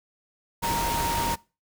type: tone in noise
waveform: sine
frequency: 932 Hz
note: A#5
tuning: 1 cent flat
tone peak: -26 dBFS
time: 0.62-1.36 s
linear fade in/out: 20 ms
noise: pink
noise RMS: -29 dBFS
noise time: 0.62-1.36 s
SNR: 0 dB
effects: noise-tail reverb RT60 0.3 s tail -22 dB re dry